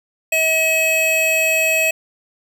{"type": "tone pair together", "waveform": "square", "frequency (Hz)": [640, 2560], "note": ["D#5", "D#7"], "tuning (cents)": [49, 49], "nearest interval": "2 octaves", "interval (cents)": 2400, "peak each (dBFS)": [-21, -16], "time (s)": [0.32, 1.91], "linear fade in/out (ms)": 5, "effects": []}